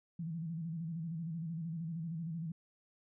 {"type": "tone with vibrato", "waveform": "sine", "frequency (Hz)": 164.5, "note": "E3", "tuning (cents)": -3, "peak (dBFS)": -37, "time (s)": [0.19, 2.52], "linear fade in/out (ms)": 5, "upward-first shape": "square", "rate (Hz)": 13, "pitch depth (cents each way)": 70, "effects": []}